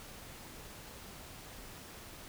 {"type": "silence", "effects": ["pink hiss -50 dBFS RMS until 2.28 s"]}